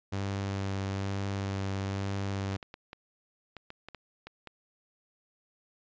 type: tone with vibrato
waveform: sawtooth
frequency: 98 Hz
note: G2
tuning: in tune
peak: -27 dBFS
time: 0.12-2.57 s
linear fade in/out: 10 ms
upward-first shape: sine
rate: 1.1 Hz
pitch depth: 13 cents each way
type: clicks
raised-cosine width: 0.3 ms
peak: -27 dBFS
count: 11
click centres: 2.525 / 2.558 / 2.628 / 2.741 / 2.931 / 3.567 / 3.704 / 3.886 / 3.947 / 4.27 / 4.473 s
effects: resampled to 16000 Hz